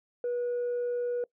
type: tone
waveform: sine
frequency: 485.4 Hz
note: B4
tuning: 30 cents flat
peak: -26 dBFS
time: 0.24-1.24 s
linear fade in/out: 2 ms
effects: noise-tail reverb RT60 0.1 s tail -23 dB re dry + tanh soft clip ceiling -26 dBFS